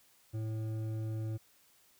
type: tone with hard clipping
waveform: sine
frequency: 110 Hz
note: A2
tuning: in tune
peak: -36 dBFS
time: 0.33-1.38 s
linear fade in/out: 20 ms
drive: 9 dB
effects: white hiss -66 dBFS RMS until 1.99 s